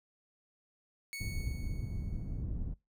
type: tone with exponential decay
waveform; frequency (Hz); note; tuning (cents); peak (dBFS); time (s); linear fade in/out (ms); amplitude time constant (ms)
sawtooth; 2217; C#7; 0; -35; 1.13-2.42; 0; 280
type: low-pass noise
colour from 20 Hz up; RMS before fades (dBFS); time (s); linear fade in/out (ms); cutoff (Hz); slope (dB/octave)
pink; -37; 1.2-2.74; 5; 150; 12
effects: noise-tail reverb RT60 0.2 s tail -21 dB re dry